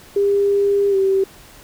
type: tone with pitch glide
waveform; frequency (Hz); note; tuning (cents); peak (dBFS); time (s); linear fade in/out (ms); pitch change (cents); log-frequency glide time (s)
sine; 401.6 to 386.6; G4 to G4; +42 to -24; -13; 0.16-1.24; 5; -66; 0.9-0.96
effects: pink hiss -44 dBFS RMS until 1.63 s